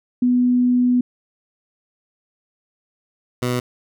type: tone pair in turn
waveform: sine / 15% pulse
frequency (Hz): 247.4 / 123.7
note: B3 / B2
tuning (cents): +3 / +3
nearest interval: octave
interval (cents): 1200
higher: first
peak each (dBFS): -13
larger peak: neither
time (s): 0.22-1.01 / 3.42-3.6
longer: first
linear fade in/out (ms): 5
effects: none